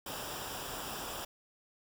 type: noise with comb filter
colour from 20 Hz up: pink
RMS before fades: -41 dBFS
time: 0.06-1.25 s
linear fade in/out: 5 ms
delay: 0.47 ms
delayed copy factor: -0.65
effects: none